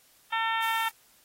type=harmonic tone; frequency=450 Hz; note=A4; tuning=39 cents sharp; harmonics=2 / 3 / 4 / 5 / 6 / 7 / 8; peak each=-29 / -32 / -32 / -36 / -38 / -38 / -40 dBFS; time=0.32-0.89 s; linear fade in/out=10 ms
type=noise; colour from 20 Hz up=blue; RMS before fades=-41 dBFS; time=0.62-0.9 s; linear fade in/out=5 ms
effects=white hiss -61 dBFS RMS until 1.24 s + AAC 48 kbps